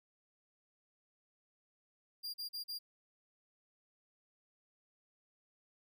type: tone bursts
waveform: 45% pulse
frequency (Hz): 4792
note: D8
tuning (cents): +34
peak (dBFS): -39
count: 4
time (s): 2.23-2.79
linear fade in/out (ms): 20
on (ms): 110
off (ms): 40
effects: none